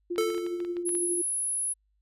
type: tone with tremolo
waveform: sine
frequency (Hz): 349.2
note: F4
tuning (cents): 0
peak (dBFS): -27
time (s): 0.1-1.22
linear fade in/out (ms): 10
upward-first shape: triangle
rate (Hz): 12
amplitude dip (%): 50
type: clicks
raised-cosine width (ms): 0.3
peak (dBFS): -30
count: 11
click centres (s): 0.16 / 0.21 / 0.303 / 0.347 / 0.38 / 0.465 / 0.603 / 0.649 / 0.768 / 0.892 / 0.951
type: tone with exponential decay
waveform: square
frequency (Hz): 440.7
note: A4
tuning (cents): +3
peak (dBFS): -23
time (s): 0.18-0.83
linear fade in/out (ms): 1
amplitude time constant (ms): 140
type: tone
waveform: sine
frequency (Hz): 10548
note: E9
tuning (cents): 0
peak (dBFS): -27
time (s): 0.85-1.74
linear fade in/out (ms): 20
effects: added 51 Hz sine -68 dBFS peak until 2.01 s + resampled to 32000 Hz